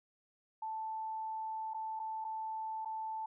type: tone with dropouts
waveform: sine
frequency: 880 Hz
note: A5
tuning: in tune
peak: -37 dBFS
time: 0.62-3.26 s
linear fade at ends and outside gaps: 5 ms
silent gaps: 1.736-1.744 / 1.994-1.998 / 2.244-2.248 / 2.849-2.856 s
effects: none